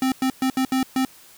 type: tone bursts at uneven times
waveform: square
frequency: 261.6 Hz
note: C4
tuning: in tune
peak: -19 dBFS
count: 6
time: 0.02-0.12 / 0.22-0.3 / 0.42-0.5 / 0.57-0.65 / 0.72-0.83 / 0.96-1.05 s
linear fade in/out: 2 ms
effects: white hiss -49 dBFS RMS until 1.37 s